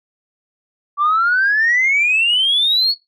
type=exponential sweep; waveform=sine; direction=up; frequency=1147 to 4463 Hz; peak=-11 dBFS; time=0.97-2.95 s; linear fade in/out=50 ms; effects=noise-tail reverb RT60 0.2 s tail -20 dB re dry + tanh soft clip ceiling -8 dBFS